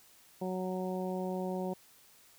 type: harmonic tone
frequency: 185 Hz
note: F#3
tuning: in tune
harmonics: 1 / 2 / 3 / 4 / 5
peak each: -36 / -38 / -40 / -43 / -46 dBFS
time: 0.41-1.74 s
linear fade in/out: 10 ms
effects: white hiss -61 dBFS RMS until 2.38 s

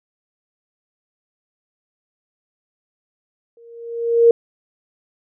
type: tone with exponential growth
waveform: sine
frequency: 466.2 Hz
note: A#4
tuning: in tune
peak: -5 dBFS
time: 3.57-4.31 s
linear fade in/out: 2 ms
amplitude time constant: 160 ms
effects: none

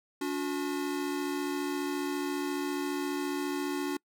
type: tone pair together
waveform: square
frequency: 286.9 / 361.5 Hz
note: D4 / F#4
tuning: -40 / -40 cents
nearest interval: major third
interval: 400 cents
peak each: -33 / -35 dBFS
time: 0.21-3.97 s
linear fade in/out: 5 ms
effects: noise-tail reverb RT60 0.1 s tail -26 dB re dry

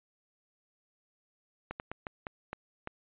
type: slowing click train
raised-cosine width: 0.5 ms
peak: -22 dBFS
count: 7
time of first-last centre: 1.71-2.874 s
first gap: 89 ms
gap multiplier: 1.31
effects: resampled to 8000 Hz

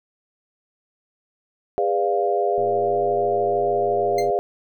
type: chord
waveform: sine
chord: G# diminished seventh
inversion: none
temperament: equal with one note detuned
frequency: 407.7 / 493.9 / 587.3 / 698.5 Hz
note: G#4 / B4 / D5 / F5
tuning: -32 / 0 / 0 / 0 cents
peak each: -22 / -26 / -26 / -22 dBFS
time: 1.78-4.39 s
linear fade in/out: 0 ms
type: click train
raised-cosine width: 2 ms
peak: -26 dBFS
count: 199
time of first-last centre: 2.58-4.302 s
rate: 115 Hz
type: tone with exponential decay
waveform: 20% pulse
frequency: 2093 Hz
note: C7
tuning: in tune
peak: -21 dBFS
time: 4.18-4.3 s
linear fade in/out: 5 ms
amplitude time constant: 25 ms
effects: none

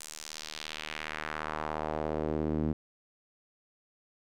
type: tone with band-pass filter sweep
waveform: sawtooth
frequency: 77.2 Hz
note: D#2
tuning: 13 cents flat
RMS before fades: -35 dBFS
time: 0-2.73 s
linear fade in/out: 5 ms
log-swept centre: 8500 to 240 Hz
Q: 1.5
effects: none

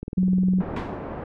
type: click train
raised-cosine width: 3 ms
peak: -19 dBFS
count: 15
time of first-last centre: 0.03-0.737 s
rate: 19.8 Hz
type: tone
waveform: sine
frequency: 185 Hz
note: F#3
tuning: in tune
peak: -17 dBFS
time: 0.17-0.62 s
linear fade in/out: 10 ms
type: low-pass noise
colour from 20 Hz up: white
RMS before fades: -33 dBFS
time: 0.6-1.24 s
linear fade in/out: 5 ms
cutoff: 670 Hz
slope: 12 dB/octave
type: noise with exponential decay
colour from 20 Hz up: pink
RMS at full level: -26 dBFS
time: 0.76-1.1 s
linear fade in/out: 5 ms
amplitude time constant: 72 ms
effects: low-pass 2000 Hz 12 dB/octave

